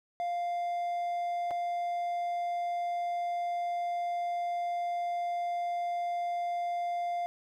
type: tone with dropouts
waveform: triangle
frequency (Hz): 698.5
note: F5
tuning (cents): 0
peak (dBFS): -28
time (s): 0.2-7.26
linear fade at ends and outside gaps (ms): 0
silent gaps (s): 1.508-1.512
effects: none